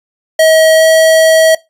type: tone with pitch glide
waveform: square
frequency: 638 to 642.1 Hz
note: D#5 to E5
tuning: +43 to -46 cents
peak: -5 dBFS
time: 0.39-1.55 s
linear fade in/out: 5 ms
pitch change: +11 cents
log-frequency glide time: 0.76-0.84 s
effects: noise-tail reverb RT60 0.2 s tail -20 dB re dry + resampled to 32000 Hz